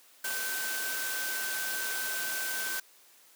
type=tone in noise; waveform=sine; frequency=1538 Hz; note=G6; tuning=33 cents flat; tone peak=-35 dBFS; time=0.24-2.8 s; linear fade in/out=5 ms; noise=white; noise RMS=-35 dBFS; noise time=0.24-2.8 s; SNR=-3 dB; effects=white hiss -59 dBFS RMS until 3.35 s + high-pass 300 Hz 12 dB/octave